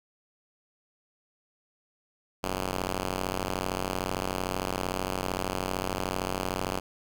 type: ring-modulated tone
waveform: 5% pulse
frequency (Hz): 93.2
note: F#2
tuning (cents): +13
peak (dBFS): -15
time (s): 2.43-6.8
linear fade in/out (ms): 10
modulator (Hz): 112
effects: none